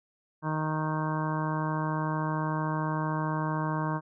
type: harmonic tone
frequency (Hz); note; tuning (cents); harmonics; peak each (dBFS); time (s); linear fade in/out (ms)
155.56; D#3; 0; 1 / 2 / 3 / 4 / 5 / 6 / 7 / 8 / 9 / 10; -30 / -35 / -43 / -39 / -45 / -35 / -36 / -45 / -48 / -41; 0.42-4.01; 50
effects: none